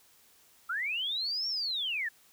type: linear two-way sweep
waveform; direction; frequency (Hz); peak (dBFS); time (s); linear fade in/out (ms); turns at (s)
sine; up then down; 1300 to 5560 to 1679; -30; 0.69-2.09; 10; 1.48
effects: white hiss -62 dBFS RMS until 2.32 s